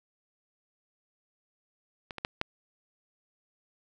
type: clicks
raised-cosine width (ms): 0.3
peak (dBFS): -22 / -21 / -13 / -12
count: 4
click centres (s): 2.108 / 2.183 / 2.249 / 2.414
effects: none